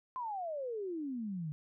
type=exponential sweep; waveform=sine; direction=down; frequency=1046.5 to 146.1 Hz; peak=-36 dBFS; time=0.16-1.52 s; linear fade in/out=0 ms; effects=none